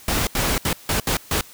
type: noise bursts at uneven times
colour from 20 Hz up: pink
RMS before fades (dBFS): -21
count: 6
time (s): 0.08-0.27 / 0.35-0.58 / 0.65-0.73 / 0.89-1 / 1.07-1.17 / 1.31-1.41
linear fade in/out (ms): 2
effects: white hiss -45 dBFS RMS until 1.53 s